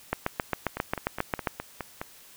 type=two click trains; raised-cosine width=0.5 ms; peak=-17 / -10 dBFS; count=7 / 11; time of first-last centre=0.77-2.015 / 0.13-1.472 s; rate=4.82 / 7.45 Hz; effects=white hiss -52 dBFS RMS until 2.36 s